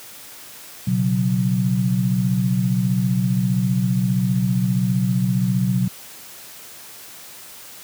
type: chord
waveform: sine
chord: B suspended second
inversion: none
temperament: equal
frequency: 123.47 / 138.59 / 185 Hz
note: B2 / C#3 / F#3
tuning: 0 / 0 / 0 cents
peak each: -20 / -24 / -19 dBFS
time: 0.87-5.88 s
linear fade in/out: 5 ms
effects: white hiss -40 dBFS RMS until 7.83 s + high-pass 80 Hz 12 dB/octave